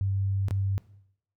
sine tone with dropouts, 97.7 Hz, G2, 5 cents flat, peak -24 dBFS, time 0.01-0.78 s, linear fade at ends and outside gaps 0 ms, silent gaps 0.484-0.509 s, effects noise-tail reverb RT60 0.7 s tail -18 dB re dry

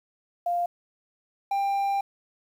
sine / triangle tone pair in turn, 698.5 / 793.6 Hz, F5 / G5, 0 / +21 cents, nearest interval major second, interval 221 cents, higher second, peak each -23 / -21 dBFS, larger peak second, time 0.46-0.66 / 1.51-2.01 s, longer second, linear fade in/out 5 ms, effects 9-bit

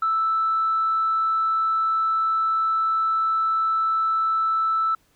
sine tone, 1318.5 Hz, E6, in tune, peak -18 dBFS, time 0.02-4.95 s, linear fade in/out 5 ms, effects tanh soft clip ceiling -14 dBFS + pink hiss -63 dBFS RMS until 5.15 s

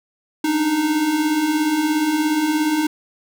square beating tone pair, 291.6 / 308.6 Hz, D4 / D#4, -12 / -14 cents, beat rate 17 Hz, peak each -26 / -18 dBFS, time 0.44-2.87 s, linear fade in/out 5 ms, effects none

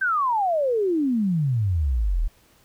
sine exponential sweep, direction down, 1588 to 35.53 Hz, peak -19 dBFS, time 0.01-2.28 s, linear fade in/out 10 ms, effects pink hiss -58 dBFS RMS until 2.64 s

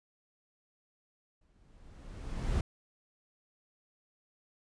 brown noise with exponential growth, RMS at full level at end -29 dBFS, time 1.41-2.61 s, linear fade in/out 5 ms, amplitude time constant 260 ms, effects resampled to 22050 Hz

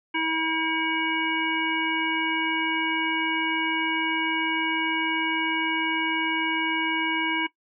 harmonic tone, 321.9 Hz, E4, 41 cents flat, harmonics 1 / 3 / 5 / 7 / 9, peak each -29 / -29 / -32 / -28 / -33 dBFS, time 0.14-7.47 s, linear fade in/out 10 ms, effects noise-tail reverb RT60 0.1 s tail -17 dB re dry

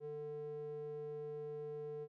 square tone with band-pass filter, 148.7 Hz, D3, 22 cents sharp, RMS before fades -45 dBFS, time 0-2.08 s, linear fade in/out 50 ms, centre 400 Hz, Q 8.3, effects none

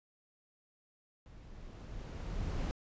brown noise with level ramp, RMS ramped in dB -54 to -34 dBFS, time 1.26-2.71 s, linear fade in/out 0 ms, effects resampled to 16000 Hz

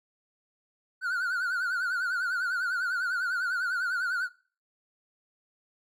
triangle tone with vibrato, 1456 Hz, F#6, 28 cents flat, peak -25 dBFS, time 1.01-4.29 s, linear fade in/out 50 ms, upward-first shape triangle, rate 10 Hz, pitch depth 110 cents each way, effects noise-tail reverb RT60 0.4 s tail -20 dB re dry + AAC 64 kbps

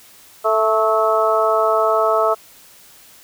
harmonic tone with a mistuned harmonic, 220 Hz, A3, in tune, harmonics 2 / 3 / 4 / 5 / 6, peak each -20 / -17 / -25 / -22 / -19 dBFS, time 0.44-2.35 s, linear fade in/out 20 ms, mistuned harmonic 6, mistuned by -29 cents, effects white hiss -46 dBFS RMS until 3.23 s

